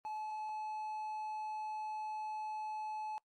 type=tone; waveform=triangle; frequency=860 Hz; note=A5; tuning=40 cents flat; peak=-37 dBFS; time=0.05-3.18 s; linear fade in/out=0 ms; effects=noise-tail reverb RT60 0.1 s tail -25 dB re dry + Opus 32 kbps